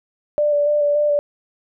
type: tone with vibrato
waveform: sine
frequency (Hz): 587.3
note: D5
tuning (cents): 0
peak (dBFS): -14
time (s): 0.38-1.19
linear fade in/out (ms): 0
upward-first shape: square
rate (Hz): 3.5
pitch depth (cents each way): 16
effects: none